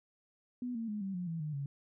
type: tone with pitch steps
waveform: sine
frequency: 246.9 / 227.7 / 210 / 193.71 / 178.67 / 164.79 / 151.98 / 140.18 Hz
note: B3 / A#3 / G#3 / G3 / F3 / E3 / D#3 / C#3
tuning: 0 / -40 / +19 / -20 / +40 / 0 / -40 / +20 cents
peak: -35 dBFS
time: 0.62-1.66 s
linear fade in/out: 2 ms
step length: 130 ms
effects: none